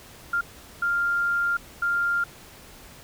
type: tone bursts at uneven times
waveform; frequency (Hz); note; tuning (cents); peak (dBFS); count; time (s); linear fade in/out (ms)
sine; 1396.9; F6; 0; -21; 3; 0.33-0.41 / 0.82-1.57 / 1.82-2.24; 5
effects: pink hiss -47 dBFS RMS until 3.03 s